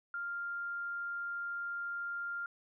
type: tone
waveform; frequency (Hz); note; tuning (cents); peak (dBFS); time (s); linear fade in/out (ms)
sine; 1397; F6; 0; -36; 0.14-2.46; 2
effects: none